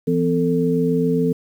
sine tone cluster, 167.3 / 254.6 / 444.1 Hz, E3 / C4 / A4, +26 / -47 / +16 cents, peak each -20 dBFS, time 0.07-1.33 s, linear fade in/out 10 ms, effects 8-bit

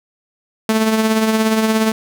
sawtooth tone with tremolo, 220 Hz, A3, in tune, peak -7 dBFS, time 0.69-1.92 s, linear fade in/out 2 ms, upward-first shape triangle, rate 17 Hz, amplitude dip 50%, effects none

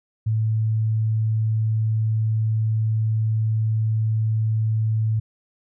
sine tone, 110 Hz, A2, in tune, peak -18 dBFS, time 0.26-5.2 s, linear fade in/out 10 ms, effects none

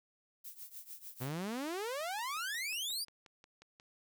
violet noise with tremolo, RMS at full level -46 dBFS, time 0.44-1.32 s, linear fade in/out 10 ms, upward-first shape triangle, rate 6.7 Hz, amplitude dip 90%
sawtooth exponential sweep, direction up, 120.3 to 4978 Hz, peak -33 dBFS, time 1.2-3.05 s, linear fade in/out 20 ms
click train, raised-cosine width 0.2 ms, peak -39 dBFS, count 11, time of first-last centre 2.01-3.799 s, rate 5.59 Hz
effects none

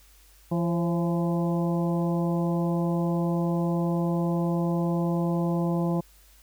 harmonic tone with a mistuned harmonic, 170 Hz, F3, 46 cents flat, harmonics 1 / 2 / 3 / 4 / 5 / 6, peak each -24 / -30 / -34 / -36 / -38 / -40 dBFS, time 0.51-6.01 s, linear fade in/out 10 ms, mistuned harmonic 3, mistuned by +61 cents, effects added 50 Hz sine -55 dBFS peak until 6.42 s + white hiss -58 dBFS RMS until 6.42 s

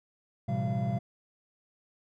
triangle tone cluster, 110.5 / 127.6 / 167.9 / 196.7 / 685 Hz, A2 / C3 / E3 / G3 / F5, +8 / -43 / +32 / +6 / -34 cents, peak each -32 / -28 / -35 / -31 / -34 dBFS, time 0.48-0.99 s, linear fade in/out 10 ms, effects tanh soft clip ceiling -20 dBFS

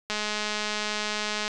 click train, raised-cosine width 0.2 ms, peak -12 dBFS, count 292, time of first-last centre 0.1-1.479 s, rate 211 Hz, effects resampled to 24000 Hz

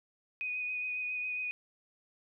sine tone with vibrato, 2489 Hz, D#7, in tune, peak -33 dBFS, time 0.41-1.51 s, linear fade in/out 0 ms, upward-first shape triangle, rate 7.3 Hz, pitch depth 21 cents each way, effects none

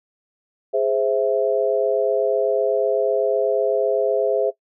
sine chord, Ab augmented, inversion none, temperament equal, 415.3 / 523.3 / 659.3 Hz, Ab4 / C5 / E5, 0 / 0 / 0 cents, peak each -21 dBFS, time 0.73-4.51 s, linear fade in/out 20 ms, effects noise-tail reverb RT60 0.1 s tail -19 dB re dry

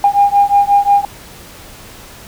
sine beating tone pair, 805 / 810.6 Hz, G5 / G#5, +46 / -42 cents, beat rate 5.6 Hz, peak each -10 dBFS, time 0.04-1.05 s, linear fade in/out 2 ms, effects tanh soft clip ceiling 0 dBFS + pink hiss -36 dBFS RMS until 2.27 s

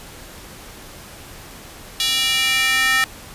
square tone with high-pass filter sweep, 261.6 Hz, C4, in tune, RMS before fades -18 dBFS, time 2-3.04 s, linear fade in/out 0 ms, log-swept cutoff 3400 to 1700 Hz, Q 2.7, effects pink hiss -39 dBFS RMS until 3.34 s + resampled to 32000 Hz

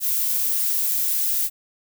violet noise, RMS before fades -22 dBFS, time 0-1.5 s, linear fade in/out 50 ms, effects none

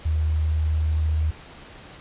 sine tone, 77.9 Hz, D#2, 3 cents sharp, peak -19 dBFS, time 0.05-1.31 s, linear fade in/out 10 ms, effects pink hiss -44 dBFS RMS until 2 s + resampled to 8000 Hz

